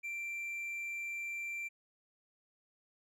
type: tone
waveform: triangle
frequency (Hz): 2355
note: D7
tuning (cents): +4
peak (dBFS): -36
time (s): 0.03-1.69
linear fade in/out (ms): 20
effects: none